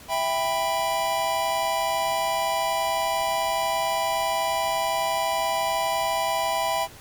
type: chord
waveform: square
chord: E minor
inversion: none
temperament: just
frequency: 659.3 / 791.1 / 988.9 Hz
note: E5 / G5 / B5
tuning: 0 / +16 / +2 cents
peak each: -28 dBFS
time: 0.08-6.88 s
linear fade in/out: 50 ms
effects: pink hiss -46 dBFS RMS until 7 s + Opus 48 kbps